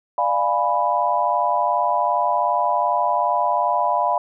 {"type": "chord", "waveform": "sine", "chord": "D diminished seventh", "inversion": "none", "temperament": "equal with one note detuned", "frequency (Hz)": [595.9, 698.5, 830.6, 987.8], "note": ["D5", "F5", "Ab5", "Cb6"], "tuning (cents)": [25, 0, 0, 0], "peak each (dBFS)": [-25, -22, -24, -20], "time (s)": [0.18, 4.18], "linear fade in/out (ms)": 2, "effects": []}